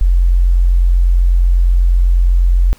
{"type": "tone", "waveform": "sine", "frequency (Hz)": 44.07, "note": "F1", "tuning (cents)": 16, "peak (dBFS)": -7, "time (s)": [0.01, 2.73], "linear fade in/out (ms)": 0, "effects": ["pink hiss -46 dBFS RMS until 2.78 s"]}